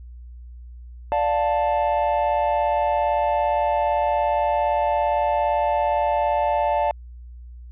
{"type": "chord", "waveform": "triangle", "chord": "D minor", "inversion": "none", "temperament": "just", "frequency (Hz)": [587.3, 704.8, 881], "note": ["D5", "F5", "A5"], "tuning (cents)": [0, 16, 2], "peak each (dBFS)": [-21, -22, -20], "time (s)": [1.12, 6.91], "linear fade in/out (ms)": 0, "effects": ["added 60 Hz sine -37 dBFS peak until 7.71 s", "resampled to 8000 Hz"]}